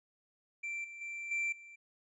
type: tone with level steps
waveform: triangle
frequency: 2349 Hz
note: D7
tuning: in tune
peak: -35 / -44 / -38 / -30 / -49 dBFS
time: 0.63-1.76 s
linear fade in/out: 10 ms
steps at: 0.84 / 1.01 / 1.31 / 1.52 s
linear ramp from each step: 5 ms
effects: resampled to 22050 Hz